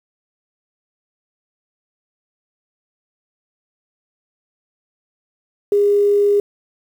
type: tone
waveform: sine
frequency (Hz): 407.9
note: G#4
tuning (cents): -31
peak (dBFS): -11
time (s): 5.72-6.4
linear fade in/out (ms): 2
effects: 7-bit